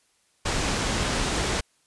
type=low-pass noise; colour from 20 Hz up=pink; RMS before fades=-26 dBFS; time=0.45-1.61 s; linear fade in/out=10 ms; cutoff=8600 Hz; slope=24 dB/octave; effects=white hiss -66 dBFS RMS until 1.86 s + resampled to 24000 Hz